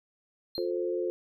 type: tone with exponential decay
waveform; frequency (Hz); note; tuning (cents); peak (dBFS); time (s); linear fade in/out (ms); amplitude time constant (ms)
triangle; 4186; C8; 0; -31; 0.55-0.71; 2; 34
type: chord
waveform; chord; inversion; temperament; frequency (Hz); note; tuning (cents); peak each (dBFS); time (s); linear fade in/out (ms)
sine; F major; none; equal with one note detuned; 355.3 / 440 / 523.3; F4 / A4 / C5; +30 / 0 / 0; -30 / -34 / -34; 0.58-1.1; 0
effects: none